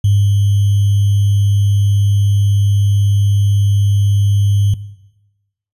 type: tone with sample-and-hold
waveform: sine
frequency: 100.9 Hz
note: G#2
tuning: 49 cents flat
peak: -8 dBFS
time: 0.04-4.74 s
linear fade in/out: 5 ms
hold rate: 3150 Hz
effects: noise-tail reverb RT60 1.0 s tail -18 dB re dry + resampled to 32000 Hz